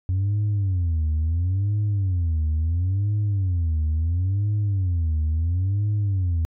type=tone with vibrato; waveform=sine; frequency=90 Hz; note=F#2; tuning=47 cents flat; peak=-17 dBFS; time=0.09-6.45 s; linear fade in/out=0 ms; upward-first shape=sine; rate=0.73 Hz; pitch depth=260 cents each way; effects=tanh soft clip ceiling -18 dBFS